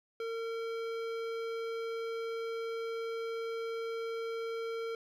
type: tone with hard clipping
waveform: sine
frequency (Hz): 456.2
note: A#4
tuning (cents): -37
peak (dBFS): -37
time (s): 0.2-4.95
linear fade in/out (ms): 2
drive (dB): 15
effects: none